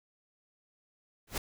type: noise with exponential growth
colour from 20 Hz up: pink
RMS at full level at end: -27 dBFS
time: 1.27-1.38 s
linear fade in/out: 5 ms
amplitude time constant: 23 ms
effects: none